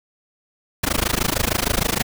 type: noise with amplitude modulation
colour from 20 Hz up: pink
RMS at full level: -17 dBFS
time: 0.83-2.03 s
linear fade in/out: 10 ms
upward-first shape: sine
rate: 26.5 Hz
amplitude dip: 100%
effects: none